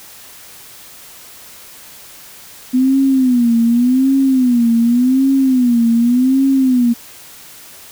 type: tone with vibrato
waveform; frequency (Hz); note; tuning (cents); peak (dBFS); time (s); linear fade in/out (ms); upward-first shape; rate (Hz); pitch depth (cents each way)
sine; 250; B3; +21; -9; 2.73-6.94; 20; sine; 0.87; 140
effects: white hiss -38 dBFS RMS until 7.91 s